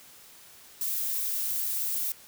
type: noise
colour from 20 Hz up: violet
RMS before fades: -30 dBFS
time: 0.81-2.12 s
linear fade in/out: 2 ms
effects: white hiss -52 dBFS RMS until 2.27 s